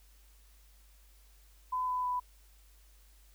sine tone with pitch steps, 1010 / 1001.9 / 993.8 Hz, B5 / B5 / B5, +39 / +25 / +11 cents, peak -30 dBFS, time 1.72-2.2 s, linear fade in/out 10 ms, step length 160 ms, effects added 50 Hz sine -58 dBFS peak until 3.34 s + white hiss -66 dBFS RMS until 3.34 s

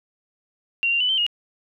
sine tone with pitch steps, 2758 / 2777 / 2985 / 3107 / 2867 Hz, F7 / F7 / F#7 / G7 / F7, -22 / -10 / +15 / -16 / +45 cents, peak -18 dBFS, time 0.83-1.265 s, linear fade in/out 0 ms, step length 87 ms, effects none

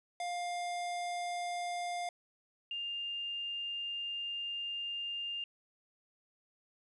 square / sine tone pair in turn, 704 / 2805 Hz, F5 / F7, +14 / +7 cents, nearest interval 2 octaves, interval 2393 cents, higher second, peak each -36 / -36 dBFS, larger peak neither, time 0.2-2.09 / 2.71-5.44 s, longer second, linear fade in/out 2 ms, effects resampled to 24000 Hz + 12-bit

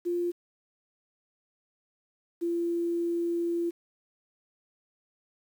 sine tone pair in turn, 349.2 / 341.6 Hz, F4 / F4, 0 / -38 cents, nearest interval unison, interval 38 cents, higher first, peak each -26 dBFS, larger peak neither, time 0.05-0.32 / 2.41-3.71 s, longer second, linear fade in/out 20 ms, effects 9-bit

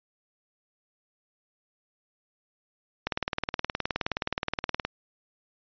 click train, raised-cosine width 0.3 ms, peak -11 dBFS, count 35, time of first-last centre 3.07-4.85 s, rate 19.1 Hz, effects resampled to 11025 Hz

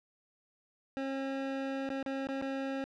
25% pulse tone with dropouts, 270.2 Hz, C#4, 44 cents flat, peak -30 dBFS, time 0.97-2.84 s, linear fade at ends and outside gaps 0 ms, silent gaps 1.891-1.902 / 2.028-2.062 / 2.27-2.288 / 2.414-2.422 s, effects low-pass 3000 Hz 12 dB/octave

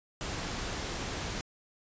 pink noise, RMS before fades -36 dBFS, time 0.21-1.41 s, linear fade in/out 0 ms, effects resampled to 16000 Hz

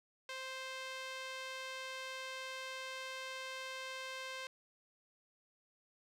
sawtooth tone with band-pass filter, 523.3 Hz, C5, in tune, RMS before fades -45 dBFS, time 0.29-4.47 s, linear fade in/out 2 ms, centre 2800 Hz, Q 0.78, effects none

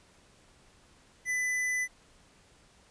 sine tone with hard clipping, 2000 Hz, B6, 21 cents sharp, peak -29 dBFS, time 1.25-1.88 s, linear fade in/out 50 ms, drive 18 dB, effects pink hiss -61 dBFS RMS until 2.9 s + resampled to 22050 Hz

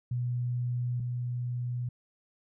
sine tone pair in turn, 122.6 / 122.6 Hz, B2 / B2, -12 / -12 cents, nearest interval unison, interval 0 cents, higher neither, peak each -28 / -30 dBFS, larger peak first, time 0.11-1 / 1-1.89 s, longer neither, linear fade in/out 5 ms, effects none

